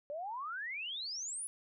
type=exponential sweep; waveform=sine; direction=up; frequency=562 to 10548 Hz; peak=-38 dBFS; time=0.1-1.47 s; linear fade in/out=0 ms; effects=none